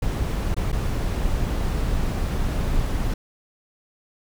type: noise with dropouts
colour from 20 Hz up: brown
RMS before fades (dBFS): -23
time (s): 0.02-3.14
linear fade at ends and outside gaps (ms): 5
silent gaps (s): 0.545-0.565 / 0.719-0.726
effects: none